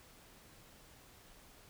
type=silence; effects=pink hiss -60 dBFS RMS until 1.69 s